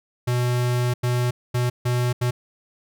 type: tone bursts at uneven times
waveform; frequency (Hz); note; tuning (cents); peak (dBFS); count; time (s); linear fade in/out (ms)
square; 123; B2; -7; -20; 5; 0.27-0.94 / 1.03-1.31 / 1.54-1.7 / 1.85-2.13 / 2.21-2.31; 10
effects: none